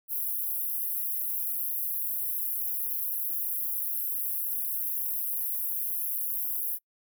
pink high-pass noise, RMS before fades -31 dBFS, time 0.08-6.79 s, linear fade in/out 50 ms, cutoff 11000 Hz, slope 96 dB/octave, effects noise-tail reverb RT60 0.1 s tail -25 dB re dry

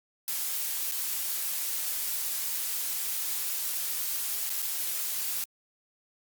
blue noise with dropouts, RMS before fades -31 dBFS, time 0.28-5.44 s, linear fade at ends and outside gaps 1 ms, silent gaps 0.914-0.92 / 4.495-4.502 / 4.62-4.624 s, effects Opus 48 kbps

